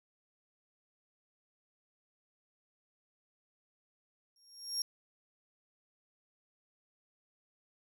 35% pulse tone with exponential growth, 5570 Hz, F8, 5 cents flat, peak -27 dBFS, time 4.36-4.82 s, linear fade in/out 2 ms, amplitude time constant 100 ms, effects none

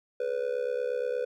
triangle tone with amplitude modulation, 493.9 Hz, B4, in tune, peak -22 dBFS, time 0.2-1.25 s, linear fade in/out 5 ms, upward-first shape sine, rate 68.5 Hz, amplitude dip 85%, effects none

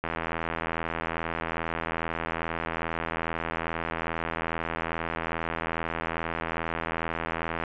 click train, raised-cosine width 0.5 ms, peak -14 dBFS, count 627, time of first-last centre 0.04-7.637 s, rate 82.4 Hz, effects resampled to 8000 Hz + 9-bit

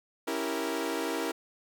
sawtooth chord, C# diminished seventh, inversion none, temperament equal, 277.2 / 329.6 / 392 / 466.2 Hz, C#4 / E4 / G4 / Bb4, 0 / 0 / 0 / 0 cents, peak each -33 / -30 / -34 / -31 dBFS, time 0.27-1.32 s, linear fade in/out 10 ms, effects none

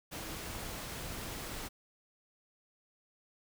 sine tone in noise, 323.8 Hz, E4, 31 cents flat, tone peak -49 dBFS, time 0.16-0.37 s, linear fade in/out 20 ms, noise pink, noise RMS -42 dBFS, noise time 0.11-1.69 s, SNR -10 dB, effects none

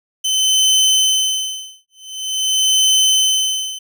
25% pulse tone with tremolo, 3056 Hz, G7, 45 cents flat, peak -7 dBFS, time 0.24-3.79 s, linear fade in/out 10 ms, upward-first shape sine, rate 0.46 Hz, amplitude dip 100%, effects none

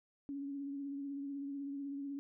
sine tone with vibrato, 279.8 Hz, C#4, 16 cents sharp, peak -39 dBFS, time 0.29-2.19 s, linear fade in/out 0 ms, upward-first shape triangle, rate 16 Hz, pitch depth 35 cents each way, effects none

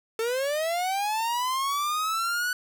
45% pulse linear sweep, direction up, 440 to 1491 Hz, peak -25 dBFS, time 0.19-2.53 s, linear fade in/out 2 ms, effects none

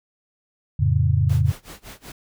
sine chord, F augmented, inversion none, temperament equal, 87.31 / 110 / 138.59 Hz, F2 / A2 / C#3, 0 / 0 / 0 cents, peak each -20 dBFS, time 0.79-1.52 s, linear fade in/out 10 ms
pink noise with tremolo, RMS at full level -38 dBFS, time 1.29-2.12 s, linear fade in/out 5 ms, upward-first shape sine, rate 5.3 Hz, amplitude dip 95%
effects none

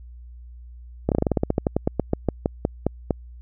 slowing click train, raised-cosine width 2 ms, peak -6 dBFS, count 21, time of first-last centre 1.09-3.107 s, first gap 28 ms, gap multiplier 1.12, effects added 60 Hz sine -39 dBFS peak until 3.41 s

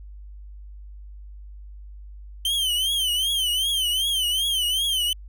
45% pulse tone with vibrato, 3099 Hz, G7, 21 cents flat, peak -21 dBFS, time 2.45-5.13 s, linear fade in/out 2 ms, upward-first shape triangle, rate 2.6 Hz, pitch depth 140 cents each way, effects added 50 Hz sine -38 dBFS peak until 5.28 s

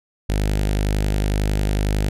sawtooth tone with notch filter, 51 Hz, G#1, 31 cents flat, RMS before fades -20 dBFS, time 0.29-2.09 s, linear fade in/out 5 ms, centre 1100 Hz, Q 1.6, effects resampled to 32000 Hz

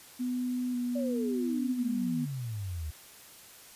sine tone with vibrato, 246.9 Hz, B3, in tune, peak -29 dBFS, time 0.19-2.26 s, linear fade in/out 20 ms, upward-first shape square, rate 0.91 Hz, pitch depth 17 cents each way
sine exponential sweep, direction down, 587.3 to 73.42 Hz, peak -33 dBFS, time 0.95-2.91 s, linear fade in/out 10 ms
effects white hiss -52 dBFS RMS until 3.75 s + resampled to 32000 Hz

